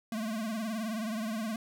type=tone with vibrato; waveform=square; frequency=220 Hz; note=A3; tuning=in tune; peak=-33 dBFS; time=0.12-1.56 s; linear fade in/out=2 ms; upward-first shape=triangle; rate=19 Hz; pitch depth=110 cents each way; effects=none